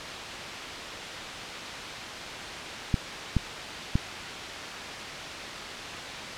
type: clicks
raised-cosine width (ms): 5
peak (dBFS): -10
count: 3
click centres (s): 2.942 / 3.367 / 3.955
effects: white hiss -35 dBFS RMS until 6.37 s + low-pass 4000 Hz 12 dB/octave